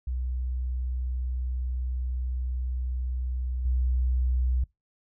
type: tone with level steps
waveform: sine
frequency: 62.7 Hz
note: B1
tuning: 27 cents sharp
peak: -27 / -22 dBFS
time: 0.07-4.64 s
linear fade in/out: 5 ms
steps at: 3.65 s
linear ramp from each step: 5 ms
effects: noise-tail reverb RT60 0.2 s tail -24 dB re dry